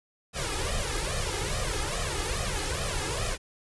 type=noise with flanger; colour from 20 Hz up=pink; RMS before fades=-30 dBFS; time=0.33-3.38 s; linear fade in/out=50 ms; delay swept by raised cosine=1.6 to 2.42 ms; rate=2.4 Hz; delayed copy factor=+0.9; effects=resampled to 24000 Hz